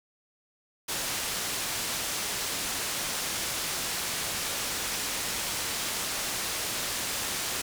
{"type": "low-pass noise", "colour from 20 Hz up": "white", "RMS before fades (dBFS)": -32, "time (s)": [0.88, 7.62], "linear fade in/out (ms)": 10, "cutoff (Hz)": 9100, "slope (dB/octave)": 12, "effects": []}